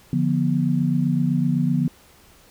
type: chord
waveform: sine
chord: B diminished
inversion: first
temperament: equal with one note detuned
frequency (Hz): 146.83 / 174.61 / 242.7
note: D3 / F3 / B3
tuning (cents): 0 / 0 / -30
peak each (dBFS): -22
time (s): 0.13-1.88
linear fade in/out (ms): 2
effects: pink hiss -52 dBFS RMS until 2.5 s